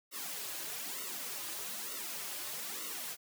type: noise with flanger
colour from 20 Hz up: white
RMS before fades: -41 dBFS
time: 0.11-3.17 s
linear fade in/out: 50 ms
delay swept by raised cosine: 1.2 to 4.5 ms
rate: 1.1 Hz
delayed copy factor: -0.9
effects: high-pass 200 Hz 12 dB/octave